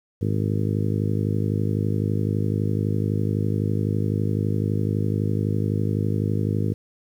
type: harmonic tone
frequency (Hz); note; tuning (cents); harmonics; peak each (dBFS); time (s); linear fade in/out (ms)
51.91; G#1; 0; 2 / 3 / 4 / 5 / 6 / 7 / 8 / 9; -23 / -27 / -29 / -31 / -33 / -34 / -35 / -36; 0.21-6.74; 10
effects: 9-bit